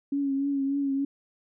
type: tone with vibrato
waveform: sine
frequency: 277.2 Hz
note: C#4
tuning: in tune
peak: -24 dBFS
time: 0.12-1.05 s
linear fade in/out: 5 ms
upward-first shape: triangle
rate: 3.4 Hz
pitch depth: 42 cents each way
effects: none